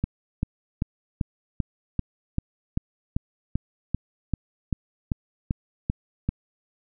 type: click train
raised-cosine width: 5 ms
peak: -11 dBFS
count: 17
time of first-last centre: 0.04-6.29 s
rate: 2.56 Hz
effects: none